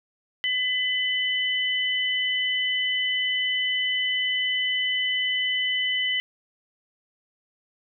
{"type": "tone pair together", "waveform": "sine", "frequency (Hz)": [2009, 3010], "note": ["B6", "F#7"], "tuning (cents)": [29, 29], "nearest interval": "perfect fifth", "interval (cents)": 700, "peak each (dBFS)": -25, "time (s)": [0.44, 6.2], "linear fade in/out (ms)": 0, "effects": []}